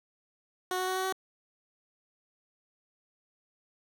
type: tone with pitch steps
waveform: 15% pulse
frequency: 367.6 / 370.4 / 373.2 / 376 / 378.8 Hz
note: F#4 / F#4 / F#4 / F#4 / F#4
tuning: -11 / +2 / +15 / +28 / +41 cents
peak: -23 dBFS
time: 0.71-1.125 s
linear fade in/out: 2 ms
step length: 83 ms
effects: none